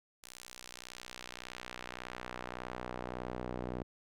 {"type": "tone with band-pass filter sweep", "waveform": "sawtooth", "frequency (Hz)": 61.74, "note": "B1", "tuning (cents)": 0, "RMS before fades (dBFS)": -44, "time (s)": [0.23, 3.83], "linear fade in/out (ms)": 5, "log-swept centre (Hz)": [8700, 400], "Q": 0.71, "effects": []}